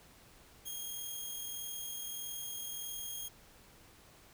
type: tone with amplitude modulation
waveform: 5% pulse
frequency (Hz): 3248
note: G#7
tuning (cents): -39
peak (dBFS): -30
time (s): 0.65-3.29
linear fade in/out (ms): 20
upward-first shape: sine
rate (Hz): 41.6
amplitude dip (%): 30
effects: pink hiss -60 dBFS RMS until 4.33 s